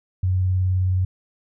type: tone with vibrato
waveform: sine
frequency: 92.5 Hz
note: F#2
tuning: in tune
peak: -17 dBFS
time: 0.23-1.05 s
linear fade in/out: 5 ms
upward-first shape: sine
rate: 19 Hz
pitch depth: 19 cents each way
effects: none